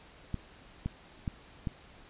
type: clicks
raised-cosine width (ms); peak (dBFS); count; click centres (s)
5; -20; 4; 0.343 / 0.86 / 1.278 / 1.672
effects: pink hiss -55 dBFS RMS until 2.09 s + resampled to 8000 Hz